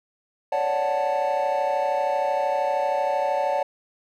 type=chord; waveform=triangle; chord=D major seventh; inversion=third; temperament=equal; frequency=554.4 / 587.3 / 740 / 880 Hz; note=C#5 / D5 / F#5 / A5; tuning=0 / 0 / 0 / 0 cents; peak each=-24 dBFS; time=0.52-3.63 s; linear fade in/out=5 ms; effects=tanh soft clip ceiling -13 dBFS